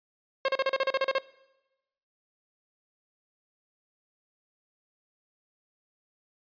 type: tone bursts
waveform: sawtooth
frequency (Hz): 537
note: C5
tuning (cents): +45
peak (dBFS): -19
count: 11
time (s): 0.45-1.184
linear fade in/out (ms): 2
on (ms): 34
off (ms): 36
effects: noise-tail reverb RT60 1.0 s tail -21 dB re dry + resampled to 11025 Hz